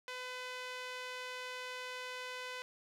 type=tone with band-pass filter; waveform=sawtooth; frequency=504 Hz; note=B4; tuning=35 cents sharp; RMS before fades=-44 dBFS; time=0.08-2.62 s; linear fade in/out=0 ms; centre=2500 Hz; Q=0.78; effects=none